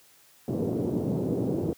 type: band-pass noise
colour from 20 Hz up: white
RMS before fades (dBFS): -28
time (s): 0.48-1.73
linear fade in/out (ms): 2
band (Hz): 100 to 430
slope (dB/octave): 24
effects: white hiss -58 dBFS RMS until 1.77 s + high-pass 60 Hz 12 dB/octave